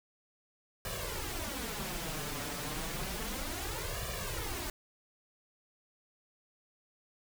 pink noise with flanger, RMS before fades -38 dBFS, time 0.85-4.7 s, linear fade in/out 2 ms, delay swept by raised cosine 1.7 to 6.9 ms, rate 0.31 Hz, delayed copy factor +0.85, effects none

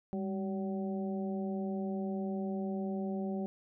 harmonic tone with a mistuned harmonic, 190 Hz, F#3, 46 cents sharp, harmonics 1 / 2 / 3 / 4, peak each -34 / -40 / -44 / -46 dBFS, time 0.13-3.46 s, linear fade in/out 0 ms, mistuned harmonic 1, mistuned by +75 cents, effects none

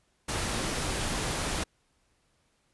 pink noise, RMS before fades -31 dBFS, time 0.28-1.64 s, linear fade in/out 10 ms, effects pink hiss -71 dBFS RMS until 2.73 s + resampled to 24000 Hz

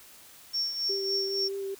sine tone with tremolo, 5480 Hz, F8, 34 cents flat, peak -25 dBFS, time 0.53-1.49 s, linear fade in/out 20 ms, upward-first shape triangle, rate 3.6 Hz, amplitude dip 65%
sine tone with vibrato, 392 Hz, G4, in tune, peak -31 dBFS, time 0.89-1.75 s, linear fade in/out 10 ms, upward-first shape sine, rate 4.8 Hz, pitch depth 13 cents each way
effects white hiss -52 dBFS RMS until 1.79 s

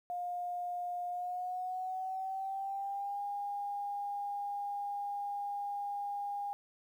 sine tone with pitch glide, 710 to 810.9 Hz, F5 to G#5, +28 to -42 cents, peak -35 dBFS, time 0.1-6.53 s, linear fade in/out 0 ms, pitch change +230 cents, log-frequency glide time 1.08-3.21 s, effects 11-bit

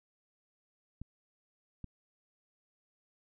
clicks, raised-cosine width 5 ms, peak -30 dBFS, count 2, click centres 1.016 / 1.843 s, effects none

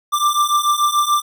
square beating tone pair, 1178 / 1184.9 Hz, D6 / D6, +5 / +15 cents, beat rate 6.9 Hz, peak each -19 / -17 dBFS, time 0.12-1.22 s, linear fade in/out 20 ms, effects none

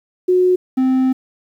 sine / triangle tone pair in turn, 364.9 / 260 Hz, F#4 / C4, -24 / -11 cents, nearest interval tritone, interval 587 cents, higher first, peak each -10 dBFS, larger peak neither, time 0.28-0.56 / 0.77-1.13 s, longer second, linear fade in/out 10 ms, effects 8-bit

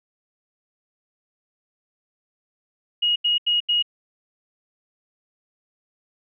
sine tone bursts, 2884 Hz, F#7, 45 cents flat, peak -17 dBFS, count 4, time 3.02-3.826 s, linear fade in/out 10 ms, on 140 ms, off 82 ms, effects none

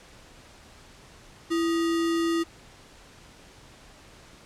sine tone with sample-and-hold, 333.3 Hz, E4, 19 cents sharp, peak -22 dBFS, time 1.5-2.44 s, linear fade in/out 20 ms, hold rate 1575 Hz, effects pink hiss -51 dBFS RMS until 4.45 s + low-pass 8000 Hz 12 dB/octave

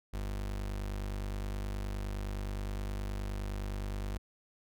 35% pulse tone, 49.62 Hz, G1, 22 cents sharp, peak -33 dBFS, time 0.13-4.18 s, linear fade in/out 10 ms, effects none

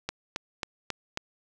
click train, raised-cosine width 0.2 ms, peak -13 dBFS, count 5, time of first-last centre 0.09-1.174 s, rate 3.69 Hz, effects none

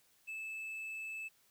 triangle tone, 2620 Hz, E7, 11 cents flat, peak -39 dBFS, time 0.27-1.29 s, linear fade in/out 20 ms, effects white hiss -70 dBFS RMS until 1.5 s

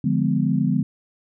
sine chord, D diminished seventh, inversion none, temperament equal with one note detuned, 146.83 / 174.61 / 207.7 / 251.8 Hz, D3 / F3 / Ab3 / Cb4, 0 / 0 / 0 / +34 cents, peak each -23 dBFS, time 0.04-0.83 s, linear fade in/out 5 ms, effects none

